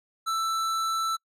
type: tone with hard clipping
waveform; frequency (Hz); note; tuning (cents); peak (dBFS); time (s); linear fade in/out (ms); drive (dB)
sine; 1326; E6; +10; -27; 0.26-1.17; 20; 14
effects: noise-tail reverb RT60 0.1 s tail -26 dB re dry